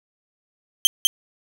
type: tone with echo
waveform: sawtooth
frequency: 3136 Hz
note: G7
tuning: in tune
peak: -7 dBFS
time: 0.85-0.87 s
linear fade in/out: 0 ms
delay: 200 ms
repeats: 1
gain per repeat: -2 dB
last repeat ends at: 1.07 s
effects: none